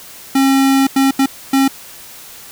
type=tone bursts at uneven times; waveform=square; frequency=270 Hz; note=C#4; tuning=45 cents flat; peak=-10 dBFS; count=4; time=0.35-0.87 / 0.96-1.11 / 1.19-1.26 / 1.53-1.68 s; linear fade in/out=5 ms; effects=white hiss -36 dBFS RMS until 2.51 s